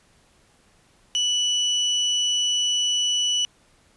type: tone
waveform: 35% pulse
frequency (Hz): 2960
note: F#7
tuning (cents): 0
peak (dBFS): -18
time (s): 1.15-3.45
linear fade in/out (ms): 0
effects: pink hiss -59 dBFS RMS until 3.96 s + resampled to 24000 Hz